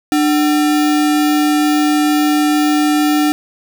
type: tone with sample-and-hold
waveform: sine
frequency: 298.9 Hz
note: D4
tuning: 31 cents sharp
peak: -10 dBFS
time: 0.12-3.32 s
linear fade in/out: 0 ms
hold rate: 1050 Hz
effects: none